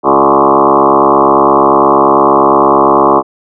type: tone with frequency modulation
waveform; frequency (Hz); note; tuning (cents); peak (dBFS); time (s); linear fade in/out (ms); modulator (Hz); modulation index
sine; 721; F#5; -45; -4; 0.03-3.23; 50; 68.7; 6.4
effects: none